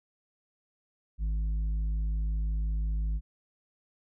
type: tone with tanh clipping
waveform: triangle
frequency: 52.8 Hz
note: G#1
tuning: 29 cents sharp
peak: -28 dBFS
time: 1.18-3.21 s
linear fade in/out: 50 ms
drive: 10 dB
effects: none